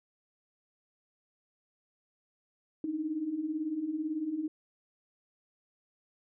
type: beating tone pair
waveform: sine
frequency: 295.4 / 313.4 Hz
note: D4 / D#4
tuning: +10 / +13 cents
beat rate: 18 Hz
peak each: -38 / -32 dBFS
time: 2.84-4.48 s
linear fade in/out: 2 ms
effects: none